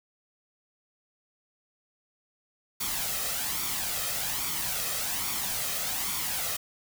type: noise with flanger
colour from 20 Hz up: white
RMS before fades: -31 dBFS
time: 2.8-6.57 s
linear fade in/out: 10 ms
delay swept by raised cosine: 0.88 to 1.6 ms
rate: 1.2 Hz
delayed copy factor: +0.55
effects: none